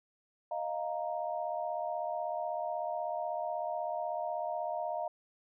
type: chord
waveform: sine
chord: Eb suspended second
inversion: none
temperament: equal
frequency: 622.3 / 698.5 / 932.3 Hz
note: Eb5 / F5 / Bb5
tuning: 0 / 0 / 0 cents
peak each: -37 / -36 / -40 dBFS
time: 0.51-5.08 s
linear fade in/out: 5 ms
effects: none